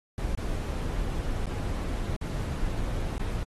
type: noise with dropouts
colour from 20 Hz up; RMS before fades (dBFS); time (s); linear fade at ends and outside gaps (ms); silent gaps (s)
brown; -30; 0.18-3.43; 0; 0.35-0.375 / 1.457-1.469 / 2.163-2.213 / 3.18-3.196
effects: AAC 32 kbps